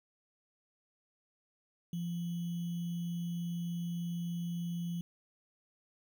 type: tone with sample-and-hold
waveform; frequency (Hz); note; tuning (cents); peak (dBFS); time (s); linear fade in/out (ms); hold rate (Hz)
sine; 171.7; F3; -29; -34; 1.93-5.01; 2; 3150
effects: none

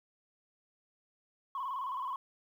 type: tone with vibrato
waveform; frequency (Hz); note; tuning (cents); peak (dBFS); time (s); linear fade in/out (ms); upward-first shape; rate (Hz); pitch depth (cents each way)
sine; 1046.5; C6; 0; -33; 1.55-2.16; 2; square; 19; 78
effects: tanh soft clip ceiling -31 dBFS + 11-bit

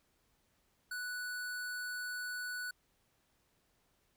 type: tone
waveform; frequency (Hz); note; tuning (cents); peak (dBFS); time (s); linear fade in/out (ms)
square; 1480; F#6; 0; -39; 0.91-2.71; 5
effects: pink hiss -75 dBFS RMS until 4.16 s

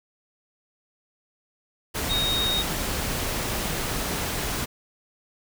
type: tone in noise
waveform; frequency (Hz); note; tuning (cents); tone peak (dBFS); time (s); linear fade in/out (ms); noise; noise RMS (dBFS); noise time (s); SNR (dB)
sine; 3734; A#7; +2; -23; 2.09-2.63; 20; pink; -28; 1.94-4.66; +2
effects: none

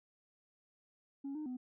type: tone with pitch steps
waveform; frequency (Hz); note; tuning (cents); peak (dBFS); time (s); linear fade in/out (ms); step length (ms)
sine; 276.9 / 305.2 / 251.9; C#4 / D#4 / B3; -2 / -33 / +34; -37; 1.24-1.57; 10; 110
effects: tanh soft clip ceiling -37 dBFS

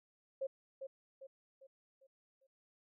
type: tone with echo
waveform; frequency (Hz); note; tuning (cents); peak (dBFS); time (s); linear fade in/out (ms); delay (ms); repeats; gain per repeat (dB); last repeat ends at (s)
sine; 537; C5; +45; -35; 0.41-0.47; 10; 400; 5; -7; 2.47
effects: none

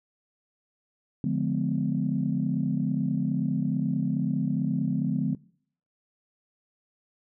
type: chord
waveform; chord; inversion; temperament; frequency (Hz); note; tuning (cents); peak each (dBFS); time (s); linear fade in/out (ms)
sine; D diminished seventh; none; just; 146.83 / 176.2 / 211.4 / 253.7; D3 / F3 / Ab3 / Cb4; 0 / +16 / +31 / +47; -29; 1.24-5.35; 2
effects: noise-tail reverb RT60 0.6 s tail -23 dB re dry + tanh soft clip ceiling -14 dBFS

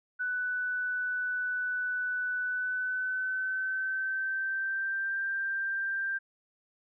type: tone with pitch glide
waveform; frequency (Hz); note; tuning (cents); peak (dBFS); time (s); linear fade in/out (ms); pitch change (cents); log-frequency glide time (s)
sine; 1491 to 1579.7; F#6 to G6; +13 to +13; -29; 0.19-6.19; 20; +100; 2.42-5.15
effects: none

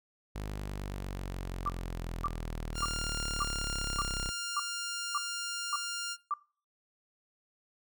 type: exponential sweep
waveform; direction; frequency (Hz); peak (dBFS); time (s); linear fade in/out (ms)
sawtooth; down; 51.7 to 32.7; -32; 0.35-4.3; 10
type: tone bursts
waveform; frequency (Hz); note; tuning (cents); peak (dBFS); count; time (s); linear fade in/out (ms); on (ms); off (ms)
sine; 1174.7; D6; 0; -28; 9; 1.66-6.339; 2; 31; 550
type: tone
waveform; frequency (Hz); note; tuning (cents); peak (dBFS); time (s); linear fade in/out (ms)
10% pulse; 1400; F6; +4; -27; 2.74-6.17; 50
effects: noise-tail reverb RT60 0.4 s tail -21 dB re dry

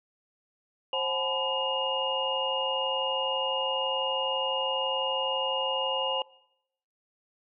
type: tone cluster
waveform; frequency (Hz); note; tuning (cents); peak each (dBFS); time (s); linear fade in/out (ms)
sine; 531 / 749 / 861 / 1007 / 2846; C5 / F#5 / A5 / B5 / F7; +25 / +21 / -38 / +33 / +32; -31 / -38 / -35 / -36 / -30; 0.93-6.22; 2
effects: noise-tail reverb RT60 0.8 s tail -22 dB re dry

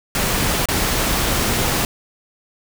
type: noise with dropouts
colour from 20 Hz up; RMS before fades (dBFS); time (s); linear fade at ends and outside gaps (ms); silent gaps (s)
pink; -19; 0.15-1.85; 1; 0.656-0.686
effects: none

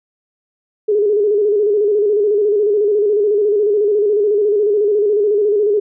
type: tone with vibrato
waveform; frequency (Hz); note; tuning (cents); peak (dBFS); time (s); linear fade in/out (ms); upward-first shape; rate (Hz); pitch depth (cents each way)
sine; 415.3; G#4; 0; -11; 0.88-5.8; 10; square; 14; 54
effects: none

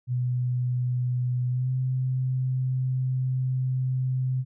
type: tone with pitch glide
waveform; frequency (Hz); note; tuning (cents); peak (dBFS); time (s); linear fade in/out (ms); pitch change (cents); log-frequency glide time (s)
sine; 124.5 to 129.11; B2 to C3; +14 to -23; -23; 0.07-4.45; 50; +63; 1.49-1.71
effects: none

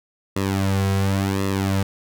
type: tone with flanger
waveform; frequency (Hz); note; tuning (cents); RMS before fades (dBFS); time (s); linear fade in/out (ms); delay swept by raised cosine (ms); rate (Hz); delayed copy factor
sawtooth; 97.3; G2; -12; -21; 0.36-1.83; 5; 1.3 to 3.4; 0.92; -0.85
effects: none

